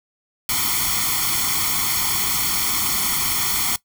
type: noise with comb filter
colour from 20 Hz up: white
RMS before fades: -21 dBFS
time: 0.49-3.76 s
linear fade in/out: 2 ms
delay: 0.91 ms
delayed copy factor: +1
effects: noise-tail reverb RT60 0.1 s tail -19 dB re dry